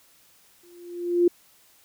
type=tone with exponential growth; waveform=sine; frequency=349.2 Hz; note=F4; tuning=in tune; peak=-13 dBFS; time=0.63-1.28 s; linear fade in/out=5 ms; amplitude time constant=140 ms; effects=white hiss -58 dBFS RMS until 1.84 s